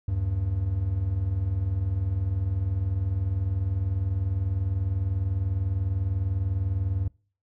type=tone pair together; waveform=triangle; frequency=77.07 / 97.1 Hz; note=D#2 / G2; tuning=-16 / -16 cents; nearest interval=major third; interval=400 cents; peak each=-28 / -23 dBFS; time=0.08-7.08 s; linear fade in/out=5 ms; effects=noise-tail reverb RT60 0.4 s tail -24 dB re dry